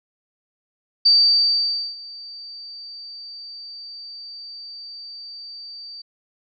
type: tone with ADSR envelope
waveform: sine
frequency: 4631 Hz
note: D8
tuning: 25 cents flat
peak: -10 dBFS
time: 1.05-6.02 s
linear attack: 12 ms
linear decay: 890 ms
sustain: -24 dB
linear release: 9 ms
effects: none